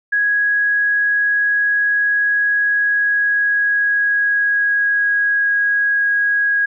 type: tone with pitch glide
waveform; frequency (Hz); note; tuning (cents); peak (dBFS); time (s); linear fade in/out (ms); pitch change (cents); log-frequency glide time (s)
sine; 1661.2 to 1649.7; G#6 to G#6; 0 to -12; -13; 0.12-6.66; 10; -12; 2.59-5.16
effects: none